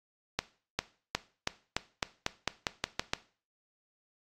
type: accelerating click train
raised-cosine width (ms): 0.2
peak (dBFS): -10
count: 12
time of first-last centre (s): 0.39-3.135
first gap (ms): 400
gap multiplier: 0.9
effects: noise-tail reverb RT60 0.4 s tail -18 dB re dry + AAC 48 kbps